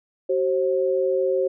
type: tone pair together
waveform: sine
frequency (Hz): 379.1 / 533.2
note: F#4 / C5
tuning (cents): +42 / +33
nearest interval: tritone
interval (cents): 591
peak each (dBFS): -22 / -21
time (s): 0.29-1.48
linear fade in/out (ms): 10
effects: none